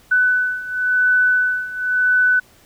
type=beating tone pair; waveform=sine; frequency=1497 / 1497.94 Hz; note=F#6 / F#6; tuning=+20 / +21 cents; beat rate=0.94 Hz; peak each=-19 / -16 dBFS; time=0.11-2.4 s; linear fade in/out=10 ms; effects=pink hiss -51 dBFS RMS until 2.65 s